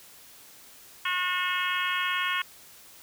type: harmonic tone with a mistuned harmonic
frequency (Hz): 361.9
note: F#4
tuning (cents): -38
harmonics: 3 / 4 / 5 / 6 / 7 / 8 / 9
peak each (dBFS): -31 / -32 / -33 / -34 / -34 / -35 / -36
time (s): 1.05-2.42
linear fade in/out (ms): 5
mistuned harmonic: 7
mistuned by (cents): +39
effects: white hiss -51 dBFS RMS until 3.02 s